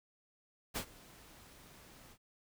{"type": "noise with ADSR envelope", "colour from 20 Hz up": "pink", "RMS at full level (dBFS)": -36, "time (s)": [0.74, 2.18], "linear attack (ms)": 26, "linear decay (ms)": 83, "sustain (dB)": -22, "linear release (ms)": 66, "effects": []}